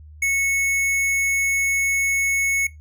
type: tone with hard clipping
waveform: sine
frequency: 2203 Hz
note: C#7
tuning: 11 cents flat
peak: -19 dBFS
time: 0.22-2.67 s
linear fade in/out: 5 ms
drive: 13 dB
effects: noise-tail reverb RT60 0.2 s tail -20 dB re dry + added 76 Hz sine -40 dBFS peak until 2.8 s